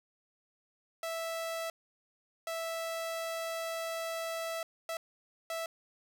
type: tone bursts at uneven times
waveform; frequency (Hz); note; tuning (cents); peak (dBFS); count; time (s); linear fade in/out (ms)
sawtooth; 658; E5; -3; -31; 4; 1.03-1.7 / 2.47-4.63 / 4.89-4.97 / 5.5-5.66; 2
effects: none